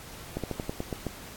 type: slowing click train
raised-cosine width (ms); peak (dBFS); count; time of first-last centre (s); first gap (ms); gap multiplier
2; -17; 8; 0.37-1.067; 67; 1.13
effects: pink hiss -45 dBFS RMS until 1.36 s + AAC 64 kbps